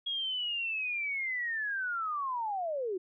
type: linear sweep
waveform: sine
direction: down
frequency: 3309 to 349.2 Hz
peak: -31 dBFS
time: 0.06-2.98 s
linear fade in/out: 10 ms
effects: none